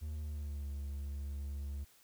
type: tone with pitch glide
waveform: triangle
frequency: 76.5 to 70.56 Hz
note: D#2 to C#2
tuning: -29 to +31 cents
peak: -36 dBFS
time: 0.01-1.85 s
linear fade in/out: 20 ms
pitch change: -140 cents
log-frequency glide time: 0.14-0.68 s
effects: white hiss -65 dBFS RMS until 2.03 s